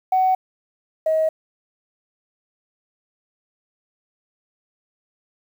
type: tone pair in turn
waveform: sine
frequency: 750 / 633.8 Hz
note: F#5 / D#5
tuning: +23 / +32 cents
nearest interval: minor third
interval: 291 cents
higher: first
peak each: -13 / -15 dBFS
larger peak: first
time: 0.12-0.35 / 1.06-1.29 s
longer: neither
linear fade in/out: 5 ms
effects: tanh soft clip ceiling -11 dBFS + 8-bit